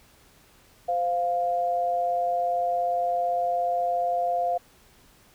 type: tone pair together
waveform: sine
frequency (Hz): 516.4 / 699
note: C5 / F5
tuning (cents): -23 / +1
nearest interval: perfect fourth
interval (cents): 524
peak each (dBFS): -30 / -23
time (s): 0.88-4.58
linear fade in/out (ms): 10
effects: pink hiss -57 dBFS RMS until 5.34 s